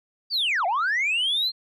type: linear two-way sweep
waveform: sine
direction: down then up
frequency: 4791 to 659.3 to 4243 Hz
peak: -19 dBFS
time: 0.3-1.52 s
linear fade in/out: 50 ms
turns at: 0.66 s
effects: tanh soft clip ceiling -19 dBFS